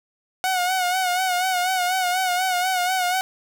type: tone with vibrato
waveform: sawtooth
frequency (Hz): 734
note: F#5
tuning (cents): -14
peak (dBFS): -16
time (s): 0.44-3.21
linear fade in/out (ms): 0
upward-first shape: sine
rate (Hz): 4.1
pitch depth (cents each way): 56
effects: none